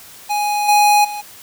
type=tone with level steps; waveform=square; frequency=830.6 Hz; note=G#5; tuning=in tune; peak=-17 / -10 / -25 dBFS; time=0.29-1.22 s; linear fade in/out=20 ms; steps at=0.68 / 1.04 s; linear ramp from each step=10 ms; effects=white hiss -40 dBFS RMS until 1.42 s